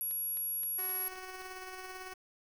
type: tone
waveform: sine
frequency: 11300 Hz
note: F9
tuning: 19 cents sharp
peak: -33 dBFS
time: 0.01-1.08 s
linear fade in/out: 0 ms
type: click train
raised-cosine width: 0.2 ms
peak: -35 dBFS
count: 6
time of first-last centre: 0.11-1.419 s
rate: 3.82 Hz
type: tone with tremolo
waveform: 10% pulse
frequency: 372.5 Hz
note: F#4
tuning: 12 cents sharp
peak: -34 dBFS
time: 0.78-2.14 s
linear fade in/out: 10 ms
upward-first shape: sine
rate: 18 Hz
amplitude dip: 25%
effects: 9-bit